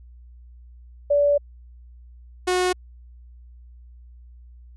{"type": "tone pair in turn", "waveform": ["sine", "sawtooth"], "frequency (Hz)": [577, 364.2], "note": ["D5", "F#4"], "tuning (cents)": [-31, -27], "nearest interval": "minor sixth", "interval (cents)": 796, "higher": "first", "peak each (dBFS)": -15, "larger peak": "neither", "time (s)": [[1.1, 1.38], [2.47, 2.73]], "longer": "first", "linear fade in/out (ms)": 10, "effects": ["added 60 Hz sine -43 dBFS peak until 4.76 s", "resampled to 24000 Hz"]}